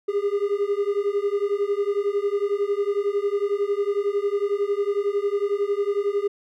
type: beating tone pair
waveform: triangle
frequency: 400 / 411 Hz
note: G4 / G#4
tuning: +35 / -18 cents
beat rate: 11 Hz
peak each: -22 dBFS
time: 0.08-6.28 s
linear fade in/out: 10 ms
effects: none